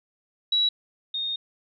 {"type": "tone pair in turn", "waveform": "sine", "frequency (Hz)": [3900, 3692], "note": ["B7", "A#7"], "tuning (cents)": [-23, -17], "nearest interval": "minor second", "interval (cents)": 94, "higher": "first", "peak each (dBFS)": [-19, -26], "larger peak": "first", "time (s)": [[0.52, 0.69], [1.14, 1.36]], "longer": "second", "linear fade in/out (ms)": 5, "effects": []}